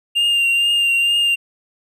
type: tone with vibrato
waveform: triangle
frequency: 2794 Hz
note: F7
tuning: in tune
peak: -12 dBFS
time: 0.15-1.36 s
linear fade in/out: 20 ms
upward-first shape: triangle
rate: 2.2 Hz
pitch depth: 27 cents each way
effects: none